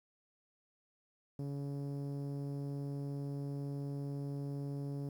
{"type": "tone with low-pass filter", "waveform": "sawtooth", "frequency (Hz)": 141.1, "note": "C#3", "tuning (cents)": 31, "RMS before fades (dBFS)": -40, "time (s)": [1.39, 5.09], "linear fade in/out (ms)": 2, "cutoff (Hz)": 410, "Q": 0.91, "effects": ["11-bit"]}